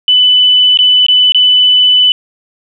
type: tone with dropouts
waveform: sine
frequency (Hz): 2995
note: F#7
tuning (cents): +20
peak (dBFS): -4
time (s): 0.08-2.12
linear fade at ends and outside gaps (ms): 1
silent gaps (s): 0.773-0.789 / 1.065-1.084 / 1.321-1.346
effects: none